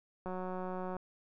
click train, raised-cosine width 1 ms, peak -27 dBFS, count 131, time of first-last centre 0.26-0.967 s, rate 184 Hz, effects none

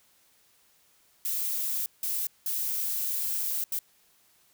violet noise bursts at uneven times, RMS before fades -30 dBFS, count 4, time 1.25-1.86 / 2.03-2.27 / 2.46-3.64 / 3.72-3.79 s, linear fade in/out 2 ms, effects white hiss -64 dBFS RMS until 4.53 s

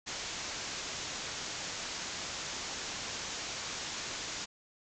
white low-pass noise, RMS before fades -40 dBFS, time 0.06-4.46 s, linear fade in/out 20 ms, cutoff 7300 Hz, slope 96 dB/octave, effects none

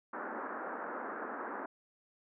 white band-pass noise, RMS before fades -41 dBFS, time 0.13-1.66 s, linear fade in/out 5 ms, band 220 to 1600 Hz, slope 48 dB/octave, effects none

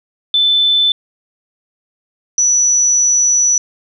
sine tone pair in turn, 3520 / 5920 Hz, A7 / F#8, 0 / 0 cents, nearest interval major sixth, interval 900 cents, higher second, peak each -9 dBFS, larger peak neither, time 0.34-0.92 / 2.38-3.58 s, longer second, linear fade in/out 2 ms, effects none

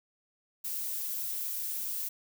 violet noise, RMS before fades -35 dBFS, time 0.64-2.09 s, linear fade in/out 10 ms, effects none

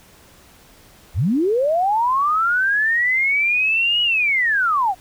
sine linear two-way sweep, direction up then down, 58.1 to 2927 to 701 Hz, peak -15 dBFS, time 1.14-4.95 s, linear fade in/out 50 ms, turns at 4.02 s, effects pink hiss -49 dBFS RMS until 5 s

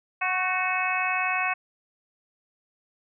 harmonic tone with a mistuned harmonic, 368.3 Hz, F#4, 8 cents flat, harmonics 2 / 3 / 4 / 5 / 6 / 7, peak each -30 / -30 / -32 / -34 / -31 / -28 dBFS, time 0.21-1.54 s, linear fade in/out 10 ms, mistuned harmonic 4, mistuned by +38 cents, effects none

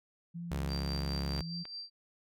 sine tone with vibrato, 167.5 Hz, E3, 28 cents sharp, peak -38 dBFS, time 0.34-1.64 s, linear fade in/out 20 ms, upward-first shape sine, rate 2.6 Hz, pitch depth 44 cents each way
sawtooth tone with pitch glide, 69.3 to 69.82 Hz, C#2 to C#2, 0 to +13 cents, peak -30 dBFS, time 0.51-1.42 s, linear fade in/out 5 ms, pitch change +13 cents, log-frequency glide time 0.67-0.73 s
sine tone with tremolo, 4699 Hz, D8, in tune, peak -39 dBFS, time 0.68-1.9 s, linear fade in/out 50 ms, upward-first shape sine, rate 4.8 Hz, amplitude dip 55%
clicks, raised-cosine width 0.3 ms, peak -31 dBFS, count 2, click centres 1.387 / 1.654 s
effects none

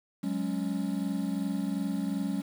triangle chord, F# suspended second, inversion none, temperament equal, 185 / 207.7 / 277.2 Hz, F#3 / G#3 / C#4, 0 / 0 / 0 cents, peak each -31 dBFS, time 0.23-2.42 s, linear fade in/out 10 ms, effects 8-bit

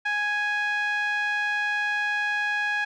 5% pulse tone with low-pass filter, 830.6 Hz, G#5, in tune, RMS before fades -26 dBFS, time 0.05-2.85 s, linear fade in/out 10 ms, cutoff 1900 Hz, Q 3.3, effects none

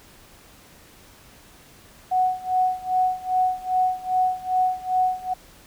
sine tone with tremolo, 740 Hz, F#5, in tune, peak -16 dBFS, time 2.11-5.34 s, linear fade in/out 10 ms, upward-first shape sine, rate 2.5 Hz, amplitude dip 90%, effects pink hiss -50 dBFS RMS until 5.66 s

